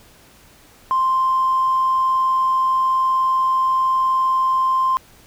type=tone with tanh clipping; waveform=triangle; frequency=1046.5 Hz; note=C6; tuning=in tune; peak=-14 dBFS; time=0.91-4.97 s; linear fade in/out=0 ms; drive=1 dB; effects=pink hiss -49 dBFS RMS until 5.26 s